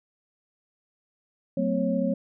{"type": "tone cluster", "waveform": "sine", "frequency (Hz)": [185.6, 223.4, 256.6, 549], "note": ["F#3", "A3", "C4", "C#5"], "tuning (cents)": [6, 27, -34, -17], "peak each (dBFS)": -28, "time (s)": [1.57, 2.14], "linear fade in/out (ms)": 5, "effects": []}